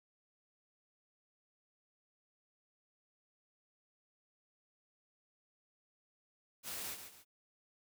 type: noise with echo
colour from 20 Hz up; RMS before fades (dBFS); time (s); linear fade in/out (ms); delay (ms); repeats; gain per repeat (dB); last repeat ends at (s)
white; -43; 6.63-6.97; 50; 140; 2; -8; 7.25
effects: none